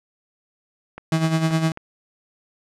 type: click train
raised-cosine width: 0.5 ms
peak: -20 dBFS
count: 4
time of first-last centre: 0.98-1.774 s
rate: 3.78 Hz
type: tone with tremolo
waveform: 35% pulse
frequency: 161.1 Hz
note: E3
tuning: 39 cents flat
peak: -14 dBFS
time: 1.12-1.72 s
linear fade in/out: 2 ms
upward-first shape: sine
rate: 9.8 Hz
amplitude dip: 60%
effects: low-pass 9000 Hz 12 dB/octave